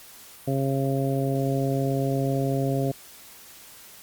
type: harmonic tone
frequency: 135.9 Hz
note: C#3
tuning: 34 cents flat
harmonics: 1 / 2 / 3 / 4 / 5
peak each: -25 / -28 / -30 / -31 / -32 dBFS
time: 0.47-2.92 s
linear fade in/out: 10 ms
effects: white hiss -47 dBFS RMS until 4.02 s + Opus 48 kbps